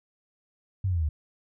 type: linear sweep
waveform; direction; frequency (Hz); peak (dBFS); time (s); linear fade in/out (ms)
sine; down; 99.3 to 71.9; -23; 0.84-1.09; 5
effects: none